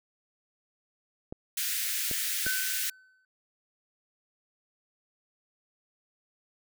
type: clicks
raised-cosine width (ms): 2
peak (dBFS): -24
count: 3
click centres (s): 1.325 / 2.113 / 2.466
type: high-pass noise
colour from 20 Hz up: white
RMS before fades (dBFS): -31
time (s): 1.57-2.9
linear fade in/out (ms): 5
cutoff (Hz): 1500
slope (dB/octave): 48
type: tone with exponential decay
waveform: triangle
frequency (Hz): 1519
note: F#6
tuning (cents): +45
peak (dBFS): -26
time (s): 2.46-3.25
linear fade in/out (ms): 2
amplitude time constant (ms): 170
effects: none